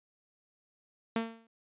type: tone with exponential decay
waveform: sawtooth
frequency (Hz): 227.2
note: A#3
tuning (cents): -44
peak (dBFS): -22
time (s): 1.16-1.47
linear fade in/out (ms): 2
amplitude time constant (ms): 67
effects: resampled to 8000 Hz